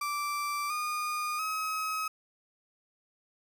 35% pulse tone with pitch steps, 1170 / 1221.1 / 1274.4 Hz, D6 / D#6 / D#6, -7 / -33 / +41 cents, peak -29 dBFS, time 0.01-2.08 s, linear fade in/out 5 ms, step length 690 ms, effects none

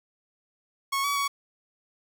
sawtooth tone with pitch steps, 1100 / 1137 / 1122 Hz, C#6 / C#6 / C#6, -14 / +44 / +21 cents, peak -21 dBFS, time 0.92-1.28 s, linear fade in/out 10 ms, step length 120 ms, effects 10-bit

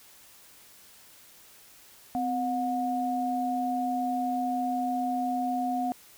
sine tone pair together, 256 / 724 Hz, C4 / F#5, -38 / -38 cents, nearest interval octave + tritone, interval 1800 cents, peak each -30 / -28 dBFS, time 2.15-5.92 s, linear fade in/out 0 ms, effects white hiss -54 dBFS RMS until 6.17 s

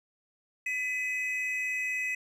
triangle tone pair together, 2004 / 2540 Hz, B6 / D#7, +25 / +35 cents, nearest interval major third, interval 410 cents, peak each -31 / -30 dBFS, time 0.66-2.15 s, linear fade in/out 5 ms, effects none

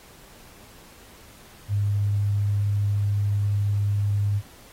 sine tone, 101.9 Hz, G#2, 32 cents flat, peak -20 dBFS, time 1.68-4.42 s, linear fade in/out 50 ms, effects pink hiss -50 dBFS RMS until 4.72 s + AAC 48 kbps

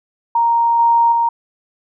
sine tone with level steps, 932.3 Hz, A#5, in tune, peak -11 / -9 / -12 dBFS, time 0.35-1.29 s, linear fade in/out 5 ms, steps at 0.79 / 1.12 s, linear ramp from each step 2 ms, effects none

